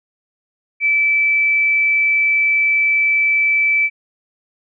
sine tone, 2315 Hz, D7, 25 cents flat, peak -12 dBFS, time 0.8-3.9 s, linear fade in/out 50 ms, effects none

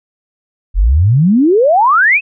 sine exponential sweep, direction up, 40.39 to 2673 Hz, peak -6 dBFS, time 0.74-2.21 s, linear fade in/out 50 ms, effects none

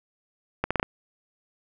accelerating click train, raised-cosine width 0.5 ms, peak -9 dBFS, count 5, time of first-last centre 0.64-0.829 s, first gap 66 ms, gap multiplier 0.78, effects none

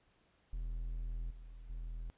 triangle tone with level steps, 41.2 Hz, E1, in tune, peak -35 / -46 / -38 dBFS, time 0.53-2.1 s, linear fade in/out 0 ms, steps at 1.3 / 1.69 s, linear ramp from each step 10 ms, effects pink hiss -72 dBFS RMS until 2.17 s + resampled to 8000 Hz

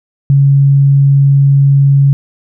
sine tone, 139.1 Hz, C#3, 6 cents sharp, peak -4 dBFS, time 0.3-2.13 s, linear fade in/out 0 ms, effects none

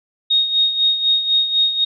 sine tone with tremolo, 3729 Hz, A#7, in tune, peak -11 dBFS, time 0.3-1.85 s, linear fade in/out 10 ms, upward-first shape sine, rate 4 Hz, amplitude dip 65%, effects none

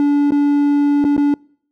triangle tone with dropouts, 288 Hz, D4, 34 cents flat, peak -9 dBFS, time 0-1.34 s, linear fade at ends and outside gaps 1 ms, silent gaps 0.307-0.32 / 1.042-1.049 / 1.166-1.178 s, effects noise-tail reverb RT60 0.6 s tail -26 dB re dry

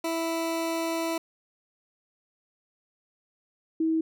20% pulse / sine tone pair in turn, 329.6 / 321.7 Hz, E4 / E4, 0 / -42 cents, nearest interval unison, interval 42 cents, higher first, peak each -22 dBFS, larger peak neither, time 0.04-1.18 / 3.8-4.01 s, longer first, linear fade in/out 5 ms, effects none

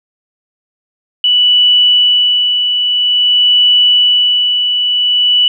sine tone with tremolo, 2960 Hz, F#7, in tune, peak -5 dBFS, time 1.24-5.48 s, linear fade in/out 2 ms, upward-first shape sine, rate 0.5 Hz, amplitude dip 45%, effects none

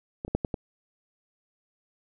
clicks, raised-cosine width 2 ms, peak -19 / -25 / -10 / -14 / -16 dBFS, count 5, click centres 0.249 / 0.28 / 0.35 / 0.448 / 0.542 s, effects none

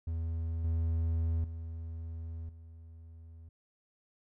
triangle tone with level steps, 82 Hz, E2, 9 cents flat, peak -30 / -26 / -36 / -46 dBFS, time 0.07-3.49 s, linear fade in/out 5 ms, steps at 0.64 / 1.44 / 2.49 s, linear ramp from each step 2 ms, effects none

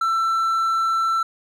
triangle tone, 1337 Hz, E6, 24 cents sharp, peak -16 dBFS, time 0.01-1.23 s, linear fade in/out 5 ms, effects none

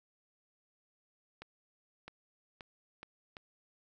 accelerating click train, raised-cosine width 0.3 ms, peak -30 dBFS, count 5, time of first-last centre 1.42-3.368 s, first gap 660 ms, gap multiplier 0.8, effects none

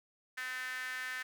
sawtooth tone with high-pass filter, 255.5 Hz, C4, 41 cents flat, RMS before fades -40 dBFS, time 0.37-1.23 s, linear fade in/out 10 ms, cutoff 1700 Hz, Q 6, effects none

